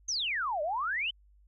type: exponential two-way sweep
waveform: sine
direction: down then up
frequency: 6530 to 575 to 3141 Hz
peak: -29 dBFS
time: 0.08-1.11 s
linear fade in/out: 10 ms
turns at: 0.62 s
effects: added 50 Hz sine -58 dBFS peak until 1.47 s